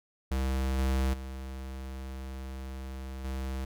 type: tone with level steps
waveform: square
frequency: 65.9 Hz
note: C2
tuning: 13 cents sharp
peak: -28 / -26 / -38 / -33 dBFS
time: 0.31-3.65 s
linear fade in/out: 5 ms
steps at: 0.78 / 1.13 / 3.24 s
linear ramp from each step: 10 ms
effects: none